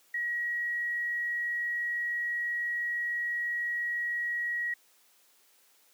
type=tone; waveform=sine; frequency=1907 Hz; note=A#6; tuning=39 cents sharp; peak=-29 dBFS; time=0.14-4.74 s; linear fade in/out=5 ms; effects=white hiss -64 dBFS RMS until 5.93 s + high-pass 300 Hz 12 dB/octave